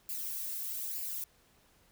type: noise with flanger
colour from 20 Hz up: violet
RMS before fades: -38 dBFS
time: 0.09-1.24 s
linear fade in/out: 2 ms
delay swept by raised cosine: 0.41 to 1.91 ms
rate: 1.1 Hz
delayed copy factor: +0.55
effects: pink hiss -66 dBFS RMS until 1.91 s